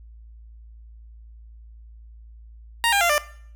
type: tone with pitch steps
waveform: 15% pulse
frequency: 932.3 / 802.3 / 690.4 / 594.1 Hz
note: A#5 / G5 / F5 / D5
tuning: 0 / +40 / -20 / +20 cents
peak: -11 dBFS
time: 2.84-3.18 s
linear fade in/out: 0 ms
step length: 85 ms
effects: noise-tail reverb RT60 0.6 s tail -19 dB re dry + added 56 Hz sine -42 dBFS peak until 3.55 s